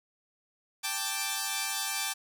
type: chord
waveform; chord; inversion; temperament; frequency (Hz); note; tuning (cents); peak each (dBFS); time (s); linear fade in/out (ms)
5% pulse; G suspended second; none; equal; 784 / 880 / 1174.7; G5 / A5 / D6; 0 / 0 / 0; -23; 0.83-2.14; 20
effects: none